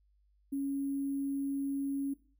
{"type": "tone with sample-and-hold", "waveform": "sine", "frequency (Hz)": 276.9, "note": "C#4", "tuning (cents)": -2, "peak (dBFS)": -31, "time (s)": [0.52, 2.14], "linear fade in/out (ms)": 10, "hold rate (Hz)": 11025, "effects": ["noise-tail reverb RT60 0.4 s tail -17 dB re dry", "added 50 Hz sine -66 dBFS peak until 2.39 s"]}